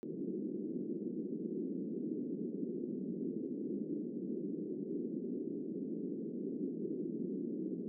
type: band-pass noise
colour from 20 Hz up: white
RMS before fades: -40 dBFS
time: 0.03-7.88 s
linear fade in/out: 0 ms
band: 180 to 390 Hz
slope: 48 dB/octave
effects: none